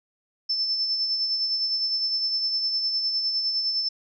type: tone with tremolo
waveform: sine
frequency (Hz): 5290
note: E8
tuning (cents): +5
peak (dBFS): -21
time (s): 0.49-3.89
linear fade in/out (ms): 10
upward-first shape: sine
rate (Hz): 9.8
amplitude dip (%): 40
effects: none